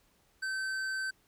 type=tone with hard clipping; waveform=triangle; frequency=1543 Hz; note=G6; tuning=28 cents flat; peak=-34 dBFS; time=0.42-1.11 s; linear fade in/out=10 ms; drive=14 dB; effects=pink hiss -69 dBFS RMS until 1.27 s